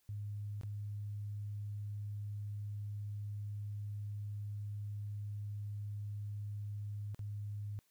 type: tone with dropouts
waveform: sine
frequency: 103.2 Hz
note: G#2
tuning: 10 cents flat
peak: -39 dBFS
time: 0.09-7.79 s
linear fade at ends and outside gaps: 0 ms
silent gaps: 0.612-0.634 / 7.146-7.192 s
effects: white hiss -75 dBFS RMS until 7.9 s